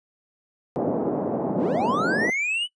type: band-pass noise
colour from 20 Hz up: pink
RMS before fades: -25 dBFS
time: 0.76-2.3 s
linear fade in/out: 0 ms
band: 180 to 720 Hz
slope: 24 dB/octave
type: linear sweep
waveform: triangle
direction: up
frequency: 131.2 to 3005 Hz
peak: -21 dBFS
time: 1.56-2.68 s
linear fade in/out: 50 ms
effects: noise-tail reverb RT60 0.1 s tail -20 dB re dry + resampled to 22050 Hz